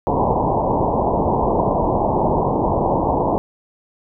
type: low-pass noise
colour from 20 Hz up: white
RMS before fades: -18 dBFS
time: 0.07-3.38 s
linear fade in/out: 0 ms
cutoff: 1000 Hz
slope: 96 dB/octave
effects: none